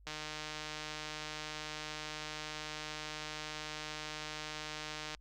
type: click train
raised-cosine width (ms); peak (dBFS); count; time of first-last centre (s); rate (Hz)
0.2; -24; 778; 0.07-5.148; 153
effects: added 50 Hz sine -57 dBFS peak until 5.2 s + Opus 48 kbps